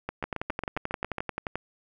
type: two click trains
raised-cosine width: 0.5 ms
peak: -15 / -16 dBFS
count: 16 / 9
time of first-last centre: 0.24-1.556 / 0.09-1.183 s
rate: 11.4 / 7.32 Hz
effects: none